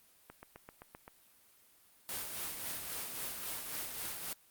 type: click train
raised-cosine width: 0.5 ms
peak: -33 dBFS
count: 7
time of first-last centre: 0.3-1.079 s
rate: 7.7 Hz
type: noise with tremolo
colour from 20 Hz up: white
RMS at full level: -39 dBFS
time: 2.09-4.33 s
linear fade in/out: 0 ms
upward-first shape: sine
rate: 3.7 Hz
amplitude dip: 40%
effects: white hiss -65 dBFS RMS until 4.5 s + Opus 32 kbps